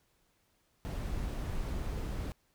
brown noise, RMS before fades -36 dBFS, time 0.85-2.32 s, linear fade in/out 0 ms, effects pink hiss -73 dBFS RMS until 2.54 s

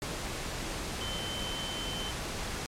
sine tone in noise, 3073 Hz, G7, 35 cents flat, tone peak -37 dBFS, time 1.01-2.11 s, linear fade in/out 0 ms, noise pink, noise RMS -36 dBFS, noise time 0.02-2.66 s, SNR -4 dB, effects low-pass 9000 Hz 12 dB/octave + MP3 96 kbps

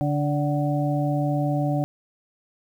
harmonic tone with a mistuned harmonic, 145.3 Hz, D3, 18 cents flat, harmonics 1 / 2 / 4 / 5, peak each -23 / -26 / -29 / -30 dBFS, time 0.01-1.84 s, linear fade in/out 0 ms, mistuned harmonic 5, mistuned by +48 cents, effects 9-bit

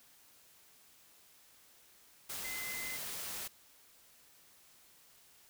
sine tone in noise, 2051 Hz, C7, 35 cents flat, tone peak -42 dBFS, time 2.44-2.97 s, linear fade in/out 10 ms, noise white, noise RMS -42 dBFS, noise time 2.29-3.48 s, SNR -3 dB, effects white hiss -63 dBFS RMS until 5.49 s

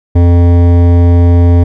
sine tone with hard clipping, 86.7 Hz, F2, 12 cents flat, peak -5 dBFS, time 0.15-1.64 s, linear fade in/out 10 ms, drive 14 dB, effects none

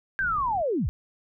sine linear sweep, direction down, 1613 to 38.89 Hz, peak -23 dBFS, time 0.19-0.89 s, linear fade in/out 0 ms
pink low-pass noise, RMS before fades -41 dBFS, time 0.2-0.62 s, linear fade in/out 5 ms, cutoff 170 Hz, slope 12 dB/octave
effects none

